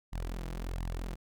sawtooth tone with flanger, 42.99 Hz, F1, 27 cents flat, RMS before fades -37 dBFS, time 0.12-1.16 s, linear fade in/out 20 ms, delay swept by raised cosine 1 to 6.2 ms, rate 1.4 Hz, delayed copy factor +0.75, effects none

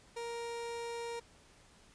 30% pulse tone, 468.3 Hz, A#4, 8 cents sharp, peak -36 dBFS, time 0.16-1.2 s, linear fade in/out 10 ms, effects pink hiss -62 dBFS RMS until 1.94 s + resampled to 22050 Hz

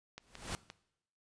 click train, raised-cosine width 0.2 ms, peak -28 dBFS, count 4, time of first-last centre 0.18-0.701 s, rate 5.76 Hz
pink noise with exponential growth, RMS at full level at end -36 dBFS, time 0.2-0.55 s, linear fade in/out 0 ms, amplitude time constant 74 ms
effects noise-tail reverb RT60 0.8 s tail -20 dB re dry + resampled to 22050 Hz

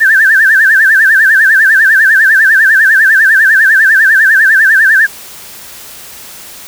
sine tone with vibrato, 1661.2 Hz, G#6, in tune, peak -3 dBFS, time 0-5.07 s, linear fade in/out 20 ms, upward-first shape sine, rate 10 Hz, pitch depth 150 cents each way, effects white hiss -30 dBFS RMS until 6.67 s

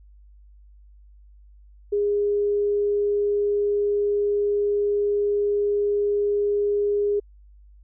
sine tone, 410 Hz, G#4, 22 cents flat, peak -19 dBFS, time 1.92-7.2 s, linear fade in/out 10 ms, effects added 50 Hz sine -47 dBFS peak until 7.83 s

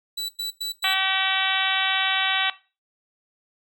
40% pulse tone bursts, 3951 Hz, B7, in tune, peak -25 dBFS, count 4, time 0.17-0.941 s, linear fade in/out 10 ms, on 120 ms, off 97 ms
harmonic tone, 382.5 Hz, G4, 42 cents flat, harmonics 2 / 3 / 4 / 5 / 6 / 7 / 8 / 9 / 10, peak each -29 / -29 / -29 / -29 / -29 / -29 / -29 / -29 / -29 dBFS, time 0.84-2.5 s, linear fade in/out 2 ms
effects noise-tail reverb RT60 0.3 s tail -17 dB re dry

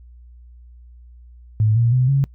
sine tone with pitch steps, 108.1 / 117.2 / 127.08 / 137.78 Hz, A2 / A#2 / B2 / C#3, -30 / +10 / +50 / -10 cents, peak -13 dBFS, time 1.6-2.24 s, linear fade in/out 0 ms, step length 160 ms, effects noise-tail reverb RT60 0.1 s tail -24 dB re dry + added 60 Hz sine -41 dBFS peak until 2.34 s

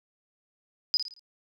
sine tone with echo, 4978 Hz, D#8, in tune, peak -20 dBFS, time 0.94-0.97 s, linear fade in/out 0 ms, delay 56 ms, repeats 4, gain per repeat -8 dB, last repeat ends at 1.194 s, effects none

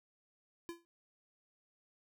square tone with exponential decay, 339.9 Hz, F4, 47 cents flat, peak -39 dBFS, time 0.69-0.85 s, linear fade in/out 0 ms, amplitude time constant 34 ms, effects none

